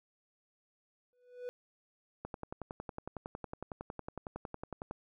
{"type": "tone with exponential growth", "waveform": "triangle", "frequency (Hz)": 493.9, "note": "B4", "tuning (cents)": 0, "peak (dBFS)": -34, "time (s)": [1.13, 1.49], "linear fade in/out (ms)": 0, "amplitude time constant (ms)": 78}
{"type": "click train", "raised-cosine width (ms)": 1, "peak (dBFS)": -26, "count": 30, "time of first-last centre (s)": [2.25, 4.911], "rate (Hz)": 10.9}
{"effects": []}